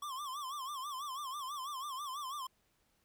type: tone with vibrato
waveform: square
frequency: 1106 Hz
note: C#6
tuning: 4 cents flat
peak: -40 dBFS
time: 0.02-2.47 s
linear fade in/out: 5 ms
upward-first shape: sine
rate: 6.1 Hz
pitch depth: 140 cents each way
effects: pink hiss -75 dBFS RMS until 3.04 s